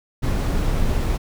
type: noise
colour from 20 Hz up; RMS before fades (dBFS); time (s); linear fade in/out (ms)
brown; -20; 0.22-1.18; 20
effects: none